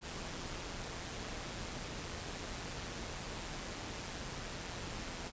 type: noise with amplitude modulation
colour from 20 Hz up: pink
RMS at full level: -41 dBFS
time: 0.01-5.32 s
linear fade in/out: 50 ms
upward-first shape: sine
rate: 175 Hz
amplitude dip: 45%
effects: resampled to 16000 Hz